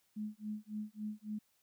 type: tone with tremolo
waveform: sine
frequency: 212.4 Hz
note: G#3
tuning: 39 cents sharp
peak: -36 dBFS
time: 0.16-1.39 s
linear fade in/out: 10 ms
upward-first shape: sine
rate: 3.6 Hz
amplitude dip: 100%
effects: white hiss -75 dBFS RMS until 1.62 s